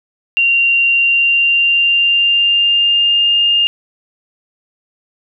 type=tone with pitch glide; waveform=sine; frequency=2766 to 2818 Hz; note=F7 to F7; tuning=-17 to +15 cents; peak=-9 dBFS; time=0.37-3.67 s; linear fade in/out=0 ms; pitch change=+32 cents; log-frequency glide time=0.91-3.39 s; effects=none